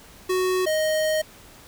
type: tone pair in turn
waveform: square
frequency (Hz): 370 / 623.4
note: F#4 / D#5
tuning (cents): 0 / +3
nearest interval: major sixth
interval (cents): 903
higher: second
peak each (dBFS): -21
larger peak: neither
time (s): 0.29-0.66 / 0.66-1.22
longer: second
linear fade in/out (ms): 10
effects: pink hiss -48 dBFS RMS until 1.67 s

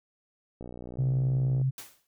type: click train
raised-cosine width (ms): 2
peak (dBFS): -28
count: 62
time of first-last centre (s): 0.61-1.615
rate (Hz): 60.7
type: tone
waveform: sine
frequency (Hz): 132.5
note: C3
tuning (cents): +22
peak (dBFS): -23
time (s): 0.98-1.71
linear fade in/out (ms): 20
type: noise with exponential decay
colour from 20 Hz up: white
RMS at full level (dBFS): -39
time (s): 1.78-2.07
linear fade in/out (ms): 1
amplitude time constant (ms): 62
effects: none

